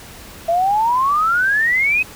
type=exponential sweep; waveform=sine; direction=up; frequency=659.3 to 2572 Hz; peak=-13 dBFS; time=0.48-2.03 s; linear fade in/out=10 ms; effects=pink hiss -38 dBFS RMS until 2.15 s